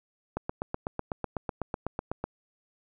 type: click train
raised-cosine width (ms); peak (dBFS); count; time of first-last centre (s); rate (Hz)
1; -16; 16; 0.37-2.24; 8.02
effects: none